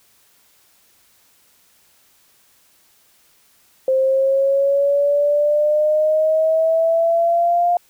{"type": "exponential sweep", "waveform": "sine", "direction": "up", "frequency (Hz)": [523.3, 705], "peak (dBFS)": -13, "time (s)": [3.88, 7.77], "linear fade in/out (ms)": 2, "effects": ["white hiss -56 dBFS RMS until 7.89 s"]}